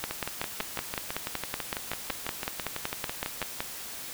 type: two click trains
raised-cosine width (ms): 0.3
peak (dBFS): -15 / -13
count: 21 / 20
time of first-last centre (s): 0.11-3.427 / 0.04-3.605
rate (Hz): 6.03 / 5.33
effects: white hiss -40 dBFS RMS until 4.13 s